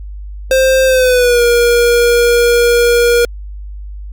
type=tone with pitch glide; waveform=square; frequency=525 to 475.9 Hz; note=C5 to A#4; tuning=+6 to +36 cents; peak=-8 dBFS; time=0.51-3.25 s; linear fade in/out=2 ms; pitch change=-170 cents; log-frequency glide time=0.86-1.42 s; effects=added 50 Hz sine -24 dBFS peak until 4.12 s + Opus 48 kbps